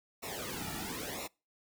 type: noise with flanger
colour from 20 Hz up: pink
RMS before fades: -40 dBFS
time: 0.22-1.28 s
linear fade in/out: 20 ms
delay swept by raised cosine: 0.63 to 1.93 ms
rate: 0.99 Hz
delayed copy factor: -0.95
effects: noise-tail reverb RT60 0.3 s tail -26 dB re dry